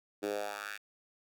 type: tone with high-pass filter sweep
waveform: 10% pulse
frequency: 102.8 Hz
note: G#2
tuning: 17 cents flat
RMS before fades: -38 dBFS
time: 0.22-0.78 s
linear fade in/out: 20 ms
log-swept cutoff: 330 to 2000 Hz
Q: 2.6
effects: none